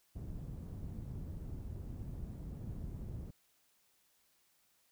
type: low-pass noise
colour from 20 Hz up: white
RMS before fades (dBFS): -44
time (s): 0.15-3.31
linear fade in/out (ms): 10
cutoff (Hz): 120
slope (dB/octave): 12
effects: white hiss -73 dBFS RMS until 4.91 s